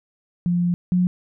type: tone pair in turn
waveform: sine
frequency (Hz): 175.1 / 180.02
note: F3 / F#3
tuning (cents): +5 / -47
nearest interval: unison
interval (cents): 48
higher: second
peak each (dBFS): -17 / -15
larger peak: second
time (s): 0.46-0.74 / 0.92-1.07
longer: first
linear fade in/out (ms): 0
effects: none